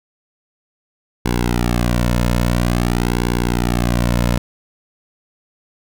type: tone with flanger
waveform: sawtooth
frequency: 59.7 Hz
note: A#1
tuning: 42 cents sharp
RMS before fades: -17 dBFS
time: 1.25-4.38 s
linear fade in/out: 5 ms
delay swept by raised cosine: 1.6 to 2.58 ms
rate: 0.49 Hz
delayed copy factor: -0.85
effects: none